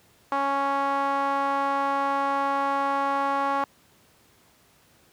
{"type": "tone with band-pass filter", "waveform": "sawtooth", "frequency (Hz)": 277.2, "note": "C#4", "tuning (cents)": 0, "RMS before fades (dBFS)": -25, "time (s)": [0.32, 3.64], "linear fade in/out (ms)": 0, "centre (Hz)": 1000, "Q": 3.4, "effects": ["pink hiss -59 dBFS RMS until 5.12 s", "high-pass 80 Hz 12 dB/octave"]}